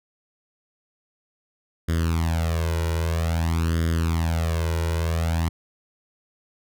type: tone with flanger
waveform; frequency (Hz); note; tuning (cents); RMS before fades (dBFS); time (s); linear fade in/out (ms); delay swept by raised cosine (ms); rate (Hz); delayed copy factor
sawtooth; 82.4; E2; 0; -23; 1.88-5.49; 10; 0.59 to 2.09; 0.51; +0.85
effects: none